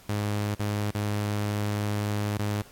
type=tone with dropouts; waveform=sawtooth; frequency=103.83 Hz; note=G#2; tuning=in tune; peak=-22 dBFS; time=0.09-2.62 s; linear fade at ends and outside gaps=5 ms; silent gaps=0.549-0.594 / 0.908-0.948 / 2.377-2.392 s; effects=pink hiss -53 dBFS RMS until 2.71 s + AAC 64 kbps